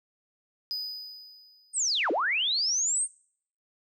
triangle tone with exponential decay, 4978 Hz, D#8, in tune, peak -27 dBFS, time 0.71-1.96 s, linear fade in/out 0 ms, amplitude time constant 270 ms
sine linear two-way sweep, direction down then up, 8870 to 277.2 to 8870 Hz, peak -24 dBFS, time 1.73-3.08 s, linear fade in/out 50 ms, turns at 2.11 s
effects noise-tail reverb RT60 0.6 s tail -24 dB re dry

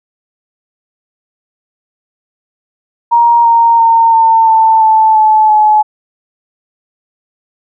sine tone with pitch steps, 940 / 927.1 / 914.3 / 901.7 / 889.3 / 877.1 / 865 / 853.1 Hz, A#5 / A#5 / A#5 / A5 / A5 / A5 / A5 / G#5, +14 / -10 / -34 / +42 / +18 / -6 / -30 / +46 cents, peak -4 dBFS, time 3.11-5.83 s, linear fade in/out 20 ms, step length 340 ms, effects none

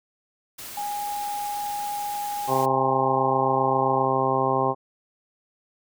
white noise, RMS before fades -38 dBFS, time 0.58-2.66 s, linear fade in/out 10 ms
sine tone, 822 Hz, G#5, 18 cents flat, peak -27 dBFS, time 0.77-4.05 s, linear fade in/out 5 ms
harmonic tone, 132.4 Hz, C3, 21 cents sharp, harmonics 1 / 2 / 3 / 4 / 5 / 6 / 7 / 8, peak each -31 / -31 / -27 / -28 / -30 / -26 / -29 / -26 dBFS, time 2.47-4.75 s, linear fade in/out 50 ms
effects none

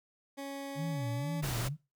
20% pulse tone with pitch glide, 277.3 to 285.9 Hz, C#4 to D4, +1 to -46 cents, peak -34 dBFS, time 0.37-1.42 s, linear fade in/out 20 ms, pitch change +53 cents, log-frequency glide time 0.74-1.24 s
sine tone with vibrato, 138.59 Hz, C#3, in tune, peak -33 dBFS, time 0.75-1.77 s, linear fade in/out 50 ms, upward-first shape sine, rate 2.1 Hz, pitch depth 300 cents each way
pink noise, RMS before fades -37 dBFS, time 1.42-1.69 s, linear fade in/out 20 ms
effects noise-tail reverb RT60 0.3 s tail -25 dB re dry

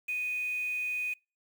sine tone with quantisation, 2489 Hz, D#7, in tune, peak -30 dBFS, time 0.08-1.14 s, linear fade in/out 10 ms, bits 8, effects noise-tail reverb RT60 0.3 s tail -26 dB re dry

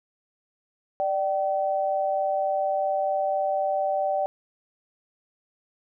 sine tone pair together, 593 / 768.7 Hz, D5 / G5, +17 / -34 cents, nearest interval major third, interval 449 cents, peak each -25 dBFS, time 1-4.26 s, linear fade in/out 0 ms, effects none

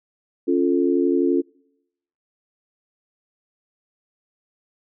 sine chord, Db augmented, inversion none, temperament equal, 277.2 / 349.2 / 440 Hz, Db4 / F4 / A4, 0 / 0 / 0 cents, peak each -20 / -19 / -24 dBFS, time 0.47-1.42 s, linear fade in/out 20 ms, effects noise-tail reverb RT60 0.8 s tail -26 dB re dry

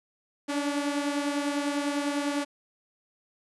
sawtooth beating tone pair, 285.4 / 295.4 Hz, D4 / D4, -49 / +10 cents, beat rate 10 Hz, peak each -24 / -29 dBFS, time 0.48-2.45 s, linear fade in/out 20 ms, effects resampled to 24000 Hz + 9-bit

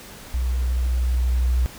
sine tone with level ramp, 62 Hz, B1, 7 cents sharp, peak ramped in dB -20 to -16 dBFS, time 0.34-1.66 s, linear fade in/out 0 ms, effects pink hiss -41 dBFS RMS until 1.78 s

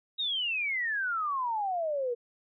sine exponential sweep, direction down, 3827 to 466.3 Hz, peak -28 dBFS, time 0.18-2.15 s, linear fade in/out 20 ms, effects none

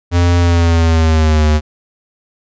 square tone with pitch glide, 87.1 to 76.26 Hz, F2 to D#2, -4 to -34 cents, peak -9 dBFS, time 0.11-1.61 s, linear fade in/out 50 ms, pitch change -230 cents, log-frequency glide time 0.39-1.47 s, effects resampled to 16000 Hz

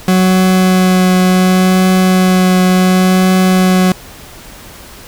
40% pulse tone with vibrato, 185 Hz, F#3, in tune, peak -6 dBFS, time 0.08-3.92 s, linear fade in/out 2 ms, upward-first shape triangle, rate 0.69 Hz, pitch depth 12 cents each way, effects pink hiss -34 dBFS RMS until 5.07 s

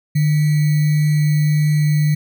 sine tone with sample-and-hold, 150.8 Hz, D3, 46 cents sharp, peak -12 dBFS, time 0.15-2.15 s, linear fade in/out 10 ms, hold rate 2100 Hz, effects none

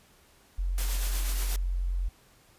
sine tone, 44.62 Hz, F1, 38 cents sharp, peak -26 dBFS, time 0.58-2.09 s, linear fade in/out 10 ms
white noise with tremolo, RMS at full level -35 dBFS, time 0.78-1.56 s, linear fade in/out 0 ms, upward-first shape sine, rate 8.3 Hz, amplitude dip 35%
effects pink hiss -60 dBFS RMS until 2.58 s + resampled to 32000 Hz

